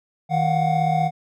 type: tone cluster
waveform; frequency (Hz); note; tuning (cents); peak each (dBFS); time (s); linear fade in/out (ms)
triangle; 158.6 / 710 / 746; D#3 / F5 / F#5; +33 / +28 / +14; -20; 0.29-1.11; 50
effects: none